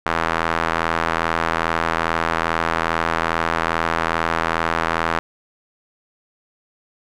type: tone with band-pass filter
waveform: sawtooth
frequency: 82.41 Hz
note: E2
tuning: in tune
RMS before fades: -21 dBFS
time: 0.06-5.19 s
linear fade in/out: 0 ms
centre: 1300 Hz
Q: 1.4
effects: none